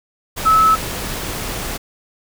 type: tone in noise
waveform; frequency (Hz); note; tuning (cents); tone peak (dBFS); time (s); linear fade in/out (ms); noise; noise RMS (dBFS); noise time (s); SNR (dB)
sine; 1300; E6; -24; -9; 0.45-0.76; 20; pink; -25; 0.36-1.78; +13
effects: none